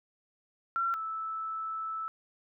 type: tone pair in turn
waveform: sine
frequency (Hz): 1360 / 1313.2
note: F6 / E6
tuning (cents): -46 / -7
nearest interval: minor second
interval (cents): 61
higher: first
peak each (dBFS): -27 / -33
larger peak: first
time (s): 0.76-0.94 / 0.94-2.08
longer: second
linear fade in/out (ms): 0
effects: none